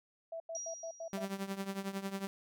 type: tone bursts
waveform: sine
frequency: 659.3 Hz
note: E5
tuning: in tune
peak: -39 dBFS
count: 6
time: 0.32-1.251 s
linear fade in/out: 5 ms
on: 81 ms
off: 89 ms
type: tone with exponential decay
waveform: sine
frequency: 5740 Hz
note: F8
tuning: 47 cents sharp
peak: -37 dBFS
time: 0.55-1.57 s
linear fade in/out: 1 ms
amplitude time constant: 220 ms
type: tone with tremolo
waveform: sawtooth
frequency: 195.4 Hz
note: G3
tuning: 5 cents flat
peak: -30 dBFS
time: 1.13-2.27 s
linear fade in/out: 0 ms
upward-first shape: triangle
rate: 11 Hz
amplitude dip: 85%
effects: none